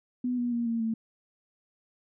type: tone with pitch steps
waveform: sine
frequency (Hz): 248.3 / 242.1 / 236 / 230.1 / 224.3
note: B3 / B3 / A#3 / A#3 / A3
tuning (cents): +9 / -34 / +22 / -22 / +34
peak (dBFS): -26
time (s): 0.24-0.94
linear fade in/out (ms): 5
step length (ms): 140
effects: none